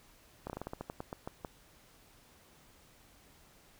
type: slowing click train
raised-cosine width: 1 ms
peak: -25 dBFS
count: 13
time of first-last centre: 0.47-1.448 s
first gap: 28 ms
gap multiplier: 1.18
effects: pink hiss -62 dBFS RMS until 3.79 s